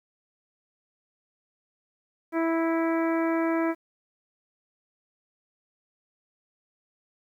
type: harmonic tone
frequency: 328.7 Hz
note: E4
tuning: 5 cents flat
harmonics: 1 / 2 / 3 / 4 / 5 / 6 / 7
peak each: -24 / -30 / -34 / -36 / -38 / -40 / -41 dBFS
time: 2.32-3.75 s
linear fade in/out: 50 ms
effects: 10-bit

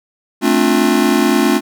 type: chord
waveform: square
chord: D minor seventh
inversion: second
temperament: just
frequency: 220.2 / 264.3 / 293.7 / 352.4 Hz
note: A3 / C4 / D4 / F4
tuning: +2 / +18 / 0 / +16 cents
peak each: -17 dBFS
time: 0.41-1.61 s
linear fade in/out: 50 ms
effects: none

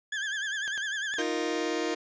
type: tone with vibrato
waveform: 35% pulse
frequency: 1650 Hz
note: G#6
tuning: 12 cents flat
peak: -28 dBFS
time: 0.12-1.22 s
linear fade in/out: 5 ms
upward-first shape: sine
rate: 10 Hz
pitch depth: 100 cents each way
type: clicks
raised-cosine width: 0.2 ms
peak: -24 dBFS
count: 4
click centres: 0.678 / 0.777 / 1.139 / 1.185 s
type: chord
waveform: sawtooth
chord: Eb suspended second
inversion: none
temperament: just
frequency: 311.1 / 350 / 466.7 Hz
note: Eb4 / F4 / Bb4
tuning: 0 / +4 / +2 cents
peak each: -28 dBFS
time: 1.18-1.95 s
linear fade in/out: 10 ms
effects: resampled to 16000 Hz

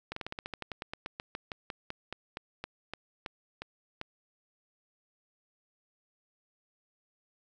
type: slowing click train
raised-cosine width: 0.3 ms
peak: -21 dBFS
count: 25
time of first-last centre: 0.12-4.014 s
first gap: 44 ms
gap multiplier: 1.1
effects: none

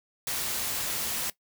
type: noise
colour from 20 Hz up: white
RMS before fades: -31 dBFS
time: 0.27-1.3 s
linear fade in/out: 2 ms
effects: noise-tail reverb RT60 0.1 s tail -18 dB re dry

